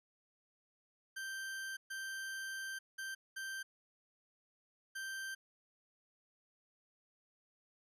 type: tone bursts at uneven times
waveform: 40% pulse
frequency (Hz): 1566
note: G6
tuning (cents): -2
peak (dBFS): -40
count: 5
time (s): 1.16-1.77 / 1.9-2.79 / 2.98-3.15 / 3.36-3.63 / 4.95-5.35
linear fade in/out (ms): 10
effects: resampled to 32000 Hz

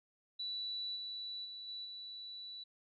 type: tone with level steps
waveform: sine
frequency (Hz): 3951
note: B7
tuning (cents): 0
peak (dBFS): -38 / -41 / -45 / -42 / -45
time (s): 0.39-2.64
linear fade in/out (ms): 10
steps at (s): 0.95 / 1.44 / 1.67 / 1.84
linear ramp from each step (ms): 20
effects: none

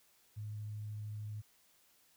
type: tone with vibrato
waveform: sine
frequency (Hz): 105.9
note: G#2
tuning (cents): +34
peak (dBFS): -40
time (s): 0.36-1.42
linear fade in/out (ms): 20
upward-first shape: triangle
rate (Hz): 13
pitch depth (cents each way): 10
effects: white hiss -69 dBFS RMS until 2.16 s

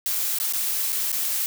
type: noise with dropouts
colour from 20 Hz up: blue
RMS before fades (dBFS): -25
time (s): 0.06-1.46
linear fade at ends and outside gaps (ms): 0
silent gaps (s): 0.386-0.4 / 0.525-0.535 / 0.921-0.927 / 1.118-1.127
effects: none

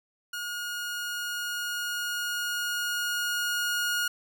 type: tone with level ramp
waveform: sawtooth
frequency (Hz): 1435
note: F6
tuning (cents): +47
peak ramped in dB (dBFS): -29 to -22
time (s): 0.33-4.08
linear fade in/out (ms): 5
effects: none

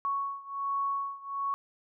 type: beating tone pair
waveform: sine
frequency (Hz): 1110 / 1111.3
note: C#6 / C#6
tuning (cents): +2 / +4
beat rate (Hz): 1.3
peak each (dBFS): -32 / -34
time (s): 0.05-1.54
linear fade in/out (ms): 0
effects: none

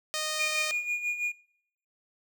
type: tone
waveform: 5% pulse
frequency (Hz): 618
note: D#5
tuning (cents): -12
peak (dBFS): -18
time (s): 0.14-0.71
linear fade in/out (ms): 0
type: tone with tremolo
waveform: triangle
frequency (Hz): 2437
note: D#7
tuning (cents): -37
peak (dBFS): -24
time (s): 0.39-1.32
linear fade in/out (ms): 5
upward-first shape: sine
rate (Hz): 6.1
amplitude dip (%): 65
effects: noise-tail reverb RT60 0.7 s tail -21 dB re dry

